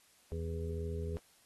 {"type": "harmonic tone", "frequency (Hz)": 82.41, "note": "E2", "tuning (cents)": 0, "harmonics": [1, 2, 3, 5, 6], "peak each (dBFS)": [-37, -44, -50, -42, -49], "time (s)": [0.32, 1.17], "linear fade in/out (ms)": 0, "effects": ["white hiss -66 dBFS RMS until 1.45 s", "AAC 32 kbps"]}